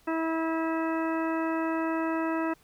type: harmonic tone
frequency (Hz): 324.4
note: E4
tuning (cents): -28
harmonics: 1 / 2 / 3 / 4 / 5 / 6 / 8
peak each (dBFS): -28 / -34 / -35 / -37 / -40 / -42 / -44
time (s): 0.07-2.54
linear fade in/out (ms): 10
effects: pink hiss -62 dBFS RMS until 2.63 s